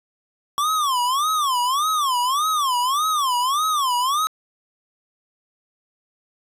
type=tone with vibrato; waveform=square; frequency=1112 Hz; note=C#6; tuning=5 cents sharp; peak=-19 dBFS; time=0.58-4.27 s; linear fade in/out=0 ms; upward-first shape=sine; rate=1.7 Hz; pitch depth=240 cents each way; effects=resampled to 32000 Hz + 9-bit